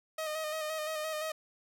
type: tone with vibrato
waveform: sawtooth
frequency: 622.3 Hz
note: D#5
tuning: in tune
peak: -30 dBFS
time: 0.18-1.32 s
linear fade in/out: 5 ms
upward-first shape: square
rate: 5.8 Hz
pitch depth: 29 cents each way
effects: none